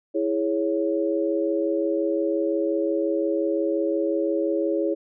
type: chord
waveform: sine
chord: C# minor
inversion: first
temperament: equal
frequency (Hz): 329.6 / 415.3 / 554.4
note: E4 / G#4 / C#5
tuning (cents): 0 / 0 / 0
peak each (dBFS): -24 / -26 / -26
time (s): 0.14-4.95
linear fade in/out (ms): 20
effects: none